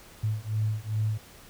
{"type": "beating tone pair", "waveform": "sine", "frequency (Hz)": [106.8, 109.3], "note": ["G#2", "A2"], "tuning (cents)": [49, -11], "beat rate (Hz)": 2.5, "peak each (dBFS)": -29, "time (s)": [0.23, 1.18], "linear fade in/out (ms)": 10, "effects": ["pink hiss -51 dBFS RMS until 1.49 s"]}